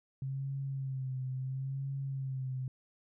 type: tone with vibrato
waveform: sine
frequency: 133.3 Hz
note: C3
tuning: 33 cents sharp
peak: -34 dBFS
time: 0.22-2.68 s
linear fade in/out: 2 ms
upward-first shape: sine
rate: 0.73 Hz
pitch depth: 49 cents each way
effects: none